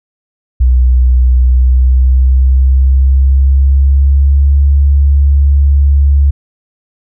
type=tone with pitch glide; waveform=sine; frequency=62.6 to 70.27 Hz; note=B1 to C#2; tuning=+24 to +24 cents; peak=-4 dBFS; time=0.6-6.31 s; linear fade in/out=10 ms; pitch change=+200 cents; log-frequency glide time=1.38-4.58 s; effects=none